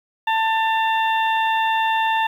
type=harmonic tone with a mistuned harmonic; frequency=890 Hz; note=A5; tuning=20 cents sharp; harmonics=1 / 2 / 3 / 4; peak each=-18 / -24 / -28 / -30 dBFS; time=0.27-2.27 s; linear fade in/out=5 ms; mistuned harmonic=3; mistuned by=+44 cents; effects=8-bit